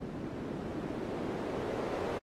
blue noise with low-pass filter sweep, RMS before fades -37 dBFS, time 0-2.19 s, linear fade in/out 20 ms, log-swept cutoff 250 to 470 Hz, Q 1.3, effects AAC 48 kbps

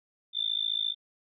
sine tone with amplitude modulation, 3554 Hz, A7, 17 cents sharp, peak -23 dBFS, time 0.33-0.95 s, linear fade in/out 50 ms, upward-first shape sine, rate 54.5 Hz, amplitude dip 100%, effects none

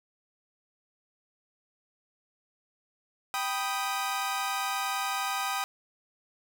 sawtooth chord, G augmented, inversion none, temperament equal, 784 / 987.8 / 1244.5 Hz, G5 / B5 / D#6, 0 / 0 / 0 cents, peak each -29 / -32 / -29 dBFS, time 3.34-5.64 s, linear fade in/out 0 ms, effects none

